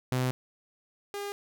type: tone pair in turn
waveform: sawtooth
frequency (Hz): 127.5 / 404.8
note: C3 / G#4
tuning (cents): -44 / -44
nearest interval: octave + minor sixth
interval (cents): 2000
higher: second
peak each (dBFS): -22 / -30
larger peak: first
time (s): 0.12-0.31 / 1.14-1.32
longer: first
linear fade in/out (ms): 0
effects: none